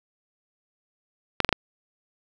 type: clicks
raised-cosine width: 0.3 ms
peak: -3 dBFS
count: 4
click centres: 1.403 / 1.447 / 1.491 / 1.527 s
effects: none